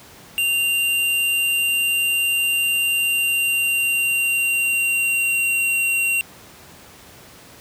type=tone with pitch glide; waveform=square; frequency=2781 to 2751 Hz; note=F7 to F7; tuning=-8 to -27 cents; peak=-18 dBFS; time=0.38-6.21 s; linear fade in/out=0 ms; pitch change=-19 cents; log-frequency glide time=2.9-5.76 s; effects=pink hiss -44 dBFS RMS until 7.6 s + high-pass 80 Hz 12 dB/octave